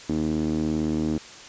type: tone with band-pass filter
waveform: sawtooth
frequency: 77.8 Hz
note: D#2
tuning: in tune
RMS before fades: -25 dBFS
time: 0.09-1.18 s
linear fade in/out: 5 ms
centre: 280 Hz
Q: 3.7
effects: white hiss -43 dBFS RMS until 1.48 s + resampled to 16000 Hz